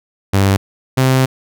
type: tone pair in turn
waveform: sawtooth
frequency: 98 / 130.81 Hz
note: G2 / C3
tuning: 0 / 0 cents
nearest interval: perfect fourth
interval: 500 cents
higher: second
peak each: -6 dBFS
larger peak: neither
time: 0.33-0.57 / 0.97-1.26 s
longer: second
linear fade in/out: 10 ms
effects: none